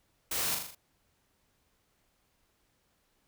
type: noise with echo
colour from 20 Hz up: white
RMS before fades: -33 dBFS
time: 0.31-0.55 s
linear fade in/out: 5 ms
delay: 40 ms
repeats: 5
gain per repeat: -4 dB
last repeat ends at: 0.75 s
effects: pink hiss -73 dBFS RMS until 3.27 s